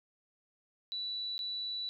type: tone with dropouts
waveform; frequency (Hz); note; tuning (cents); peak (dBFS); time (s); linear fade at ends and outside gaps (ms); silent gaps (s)
sine; 3951; B7; 0; -35; 0.92-1.89; 0; 1.38-1.391
effects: none